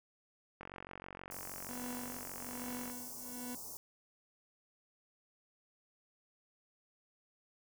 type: click train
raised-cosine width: 0.5 ms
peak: -31 dBFS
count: 107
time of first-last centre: 0.61-2.899 s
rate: 46.3 Hz
type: band-stop noise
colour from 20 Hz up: white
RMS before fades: -47 dBFS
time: 1.31-3.77 s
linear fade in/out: 0 ms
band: 1100 to 5100 Hz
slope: 48 dB/octave
type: tone with tremolo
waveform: 40% pulse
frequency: 246.9 Hz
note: B3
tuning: in tune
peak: -40 dBFS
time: 1.69-3.55 s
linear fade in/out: 2 ms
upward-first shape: triangle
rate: 1.2 Hz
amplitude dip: 95%
effects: none